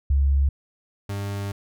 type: tone pair in turn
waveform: sine / 40% pulse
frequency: 69.3 / 100.38 Hz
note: C#2 / G2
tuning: 0 / +42 cents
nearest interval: tritone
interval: 642 cents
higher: second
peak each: -16 / -26 dBFS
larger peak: first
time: 0.1-0.49 / 1.09-1.52 s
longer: second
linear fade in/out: 5 ms
effects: none